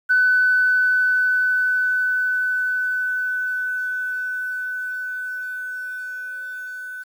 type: tone with level ramp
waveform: sine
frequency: 1502 Hz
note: F#6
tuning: 26 cents sharp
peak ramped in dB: -12 to -30 dBFS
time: 0.09-7.04 s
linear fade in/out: 20 ms
effects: tanh soft clip ceiling -8 dBFS + 8-bit